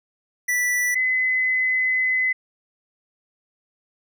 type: tone pair in turn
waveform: square / sine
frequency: 1969 / 2027 Hz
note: B6 / B6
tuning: -6 / +45 cents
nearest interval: minor second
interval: 51 cents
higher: second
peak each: -20 / -18 dBFS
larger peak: second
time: 0.48-0.95 / 0.95-2.33 s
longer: second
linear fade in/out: 10 ms
effects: none